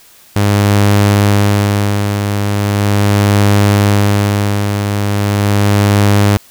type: tone with tremolo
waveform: sawtooth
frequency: 101.9 Hz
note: G#2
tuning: 32 cents flat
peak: -3 dBFS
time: 0.36-6.37 s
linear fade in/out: 0 ms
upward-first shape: sine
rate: 0.39 Hz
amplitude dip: 50%
effects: white hiss -43 dBFS RMS until 6.5 s